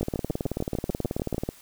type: two click trains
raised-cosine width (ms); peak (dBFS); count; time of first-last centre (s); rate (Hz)
2; -14 / -14; 28 / 10; 0.03-1.489 / 0.01-1.345; 18.5 / 6.74
effects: white hiss -52 dBFS RMS until 1.61 s